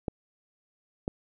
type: clicks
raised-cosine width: 2 ms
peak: -16 dBFS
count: 2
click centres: 0.082 / 1.079 s
effects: none